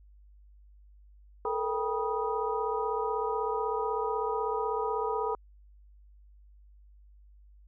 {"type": "tone cluster", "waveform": "sine", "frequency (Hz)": [436.1, 472.2, 792, 970, 1245], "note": ["A4", "A#4", "G5", "B5", "D#6"], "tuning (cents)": [-15, 22, 18, -31, 1], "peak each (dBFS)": [-32, -36, -37, -33, -37], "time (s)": [1.45, 5.35], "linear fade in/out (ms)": 2, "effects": ["added 50 Hz sine -53 dBFS peak until 7.67 s"]}